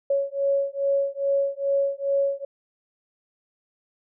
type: beating tone pair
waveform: sine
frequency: 554.4 / 556.8 Hz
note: C#5 / C#5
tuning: 0 / +8 cents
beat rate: 2.4 Hz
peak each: -24 dBFS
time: 0.1-2.45 s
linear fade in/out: 5 ms
effects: none